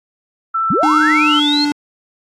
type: tone with vibrato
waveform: sine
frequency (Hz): 1330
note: E6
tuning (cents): +15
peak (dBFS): -14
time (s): 0.54-1.4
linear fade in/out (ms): 10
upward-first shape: sine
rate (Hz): 15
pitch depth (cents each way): 9
type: linear sweep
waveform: sine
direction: up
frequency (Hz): 131.5 to 4338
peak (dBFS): -14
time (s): 0.7-1.65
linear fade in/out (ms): 5
type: tone with pitch glide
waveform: square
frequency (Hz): 304.9 to 292.3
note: D#4 to D4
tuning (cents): -35 to -8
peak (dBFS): -15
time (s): 0.83-1.72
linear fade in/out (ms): 2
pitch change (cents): -73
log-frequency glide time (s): 1.11-1.49
effects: low-pass 7000 Hz 12 dB/octave + AAC 64 kbps